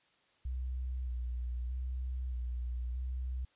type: tone with vibrato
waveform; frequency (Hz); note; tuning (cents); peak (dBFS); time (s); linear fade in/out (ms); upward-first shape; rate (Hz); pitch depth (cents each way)
sine; 62.1; B1; +10; -34; 0.45-3.45; 5; square; 0.8; 34
effects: white hiss -70 dBFS RMS until 3.55 s + resampled to 8000 Hz